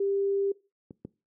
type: tone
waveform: sine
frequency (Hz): 396.2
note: G4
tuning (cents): +18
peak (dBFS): -24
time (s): 0-0.52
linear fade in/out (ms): 5
type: clicks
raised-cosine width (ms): 3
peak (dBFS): -28 / -23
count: 2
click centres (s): 0.908 / 1.05
effects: noise-tail reverb RT60 0.3 s tail -22 dB re dry + high-pass 150 Hz 12 dB/octave